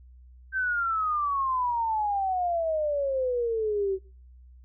sine exponential sweep, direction down, 1568 to 376.3 Hz, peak -24 dBFS, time 0.52-3.99 s, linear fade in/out 50 ms, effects noise-tail reverb RT60 0.4 s tail -23 dB re dry + added 62 Hz sine -48 dBFS peak until 4.64 s

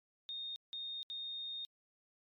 sine tone bursts at uneven times, 3686 Hz, A#7, 20 cents flat, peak -40 dBFS, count 3, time 0.29-0.56 / 0.73-1.03 / 1.1-1.65 s, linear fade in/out 0 ms, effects MP3 96 kbps

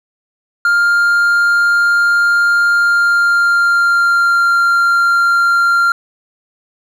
triangle tone with pitch glide, 1402 to 1387.5 Hz, F6 to F6, +6 to -12 cents, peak -7 dBFS, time 0.65-5.92 s, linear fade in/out 2 ms, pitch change -18 cents, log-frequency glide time 2.73-4.5 s, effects none

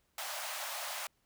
pink high-pass noise, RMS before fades -40 dBFS, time 0.18-1.07 s, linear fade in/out 2 ms, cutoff 560 Hz, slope 96 dB/octave, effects pink hiss -75 dBFS RMS until 1.25 s

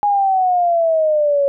sine exponential sweep, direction down, 830 to 554 Hz, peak -12 dBFS, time 0.03-1.48 s, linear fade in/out 0 ms, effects none

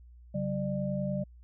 sine tone cluster, 140.8 / 191 / 597 Hz, C#3 / G3 / D5, +27 / -45 / +28 cents, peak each -34 / -32 / -35 dBFS, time 0.34-1.24 s, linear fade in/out 10 ms, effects added 60 Hz sine -50 dBFS peak until 1.43 s

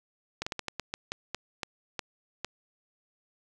slowing click train, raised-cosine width 0.2 ms, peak -15 dBFS, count 12, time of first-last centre 0.42-2.446 s, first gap 45 ms, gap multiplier 1.26, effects none

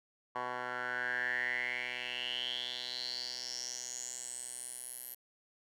10% pulse tone with band-pass filter sweep, 124.1 Hz, B2, 9 cents sharp, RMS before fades -39 dBFS, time 0.35-5.15 s, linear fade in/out 10 ms, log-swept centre 1100 to 12000 Hz, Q 7.9, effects none

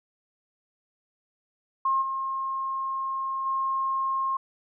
sine tone with level steps, 1070 Hz, C6, 38 cents sharp, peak -21 / -27 / -24 dBFS, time 1.85-4.37 s, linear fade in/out 5 ms, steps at 2.01 / 3.45 s, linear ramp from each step 20 ms, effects none

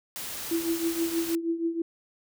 white noise, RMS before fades -36 dBFS, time 0.16-1.35 s, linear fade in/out 0 ms
sine tone with tremolo, 333 Hz, E4, 18 cents sharp, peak -22 dBFS, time 0.51-1.82 s, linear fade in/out 5 ms, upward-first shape triangle, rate 6.3 Hz, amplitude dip 80%
effects none

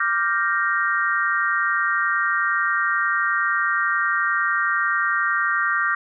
sine chord, G minor seventh, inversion second, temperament equal, 1174.7 / 1396.9 / 1568 / 1864.7 Hz, D6 / F6 / G6 / Bb6, 0 / 0 / 0 / 0 cents, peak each -24 dBFS, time 0-5.95 s, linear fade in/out 5 ms, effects none

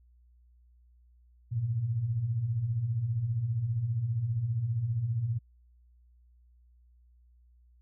sine beating tone pair, 102.9 / 117.9 Hz, G#2 / A#2, -16 / +20 cents, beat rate 15 Hz, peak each -36 / -28 dBFS, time 1.51-5.39 s, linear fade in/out 20 ms, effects added 60 Hz sine -58 dBFS peak until 7.81 s

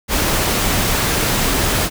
pink noise, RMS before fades -17 dBFS, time 0.08-1.9 s, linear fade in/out 50 ms, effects none

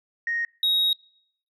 sine tone pair in turn, 1864.7 / 3780 Hz, A#6 / A#7, 0 / +23 cents, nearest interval octave, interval 1223 cents, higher second, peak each -23 / -17 dBFS, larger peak second, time 0.27-0.45 / 0.63-0.93 s, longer second, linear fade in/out 2 ms, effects noise-tail reverb RT60 0.7 s tail -26 dB re dry + tanh soft clip ceiling -17 dBFS

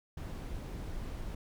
brown noise, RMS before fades -40 dBFS, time 0.17-1.35 s, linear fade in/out 5 ms, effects none

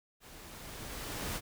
pink noise with level ramp, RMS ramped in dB -53 to -36 dBFS, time 0.2-1.41 s, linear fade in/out 50 ms, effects none

